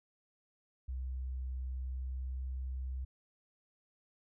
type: tone with pitch glide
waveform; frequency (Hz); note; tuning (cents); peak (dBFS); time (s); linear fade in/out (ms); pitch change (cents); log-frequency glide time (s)
sine; 64.2 to 64.68; C2 to C2; -32 to -19; -36; 0.88-3.05; 10; +13; 1.96-2.45
effects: none